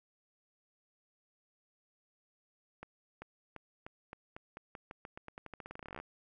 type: accelerating click train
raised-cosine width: 0.5 ms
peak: -30 dBFS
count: 30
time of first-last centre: 2.83-6 s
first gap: 390 ms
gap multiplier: 0.88
effects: none